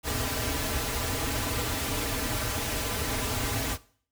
pink noise with comb filter, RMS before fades -30 dBFS, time 0.03-3.78 s, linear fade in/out 50 ms, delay 5.5 ms, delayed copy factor -0.9, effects noise-tail reverb RT60 0.5 s tail -19 dB re dry

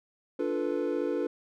triangle chord, B half-diminished seventh, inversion first, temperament equal with one note detuned, 292.1 / 349.2 / 440 / 493.9 Hz, D4 / F4 / A4 / B4, -9 / 0 / 0 / 0 cents, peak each -31 dBFS, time 0.39-1.27 s, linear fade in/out 5 ms, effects none

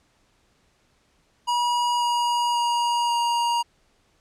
square tone with pitch steps, 963 / 956.9 / 950.8 / 944.8 Hz, B5 / A#5 / A#5 / A#5, -44 / +45 / +34 / +23 cents, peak -21 dBFS, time 1.47-3.63 s, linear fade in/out 20 ms, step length 540 ms, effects pink hiss -64 dBFS RMS until 4.2 s + low-pass 8000 Hz 12 dB/octave

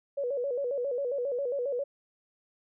sine tone with vibrato, 523.3 Hz, C5, in tune, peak -28 dBFS, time 0.17-1.84 s, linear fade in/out 10 ms, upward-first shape square, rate 7.4 Hz, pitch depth 120 cents each way, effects none

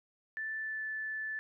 sine tone with pitch glide, 1760 to 1747.8 Hz, A6 to A6, 0 to -12 cents, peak -35 dBFS, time 0.37-1.39 s, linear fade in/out 0 ms, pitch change -12 cents, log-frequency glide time 0.59-0.84 s, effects none

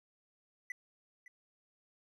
triangle tone with echo, 1992 Hz, B6, 14 cents sharp, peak -36 dBFS, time 0.7-0.72 s, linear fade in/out 2 ms, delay 560 ms, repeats 1, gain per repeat -15 dB, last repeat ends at 1.28 s, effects none

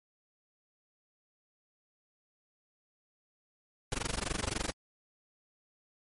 pink noise with amplitude modulation, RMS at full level -31 dBFS, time 3.92-4.72 s, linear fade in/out 0 ms, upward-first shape sine, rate 23.6 Hz, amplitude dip 100%, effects MP3 48 kbps

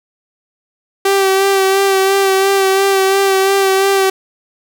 sawtooth tone with vibrato, 388.4 Hz, G4, 16 cents flat, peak -6 dBFS, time 1.05-4.1 s, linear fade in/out 5 ms, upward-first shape sine, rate 2.9 Hz, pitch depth 26 cents each way, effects none

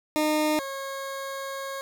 20% pulse tone pair in turn, 305.7 / 544.7 Hz, D#4 / C#5, -30 / -30 cents, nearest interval minor seventh, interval 1000 cents, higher second, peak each -17 / -27 dBFS, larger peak first, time 0.16-0.59 / 0.59-1.81 s, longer second, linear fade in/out 0 ms, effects none

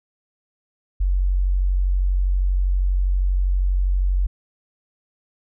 sine tone, 46.25 Hz, F#1, in tune, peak -16 dBFS, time 1-4.27 s, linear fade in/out 10 ms, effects none

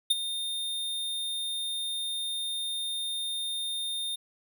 square tone with ADSR envelope, 3640 Hz, A#7, 42 cents flat, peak -19 dBFS, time 0.1-4.16 s, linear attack 9 ms, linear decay 26 ms, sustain -12 dB, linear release 12 ms, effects none

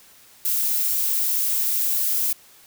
violet noise, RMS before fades -22 dBFS, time 0.45-2.33 s, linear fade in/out 5 ms, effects white hiss -51 dBFS RMS until 2.66 s

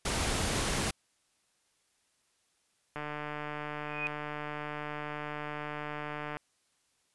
pink noise, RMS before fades -31 dBFS, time 0.05-0.91 s, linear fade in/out 5 ms
click train, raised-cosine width 0.5 ms, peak -23 dBFS, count 509, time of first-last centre 2.96-6.369 s, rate 149 Hz
sine tone with exponential growth, 2489 Hz, D#7, in tune, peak -28 dBFS, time 3.74-4.07 s, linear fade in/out 0 ms, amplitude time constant 70 ms
effects white hiss -73 dBFS RMS until 7.14 s + resampled to 24000 Hz

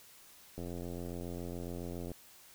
click train, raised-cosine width 2 ms, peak -29 dBFS, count 135, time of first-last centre 0.58-2.117 s, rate 87.2 Hz, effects white hiss -58 dBFS RMS until 2.54 s

